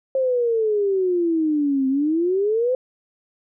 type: exponential two-way sweep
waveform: sine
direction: down then up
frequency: 536 to 261.6 to 520 Hz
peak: -17 dBFS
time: 0.15-2.75 s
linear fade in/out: 2 ms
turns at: 1.88 s
effects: none